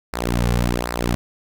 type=tone with flanger; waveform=sawtooth; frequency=59.8 Hz; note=A#1; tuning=45 cents sharp; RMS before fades=-21 dBFS; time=0.13-1.15 s; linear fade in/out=0 ms; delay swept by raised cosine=0.3 to 3.2 ms; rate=1.3 Hz; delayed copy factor=-0.8; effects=none